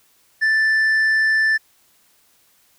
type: tone with tanh clipping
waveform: sine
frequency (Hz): 1763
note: A6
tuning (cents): +3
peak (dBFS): -15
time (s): 0.41-1.58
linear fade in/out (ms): 20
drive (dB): 4
effects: white hiss -58 dBFS RMS until 2.78 s